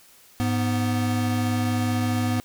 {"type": "tone pair together", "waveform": "square", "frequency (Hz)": [103.81, 246.9], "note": ["G#2", "B3"], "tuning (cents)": [0, 0], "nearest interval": "octave + minor third", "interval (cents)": 1500, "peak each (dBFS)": -25, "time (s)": [0.4, 2.4], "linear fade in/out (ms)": 0, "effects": ["white hiss -53 dBFS RMS until 2.44 s"]}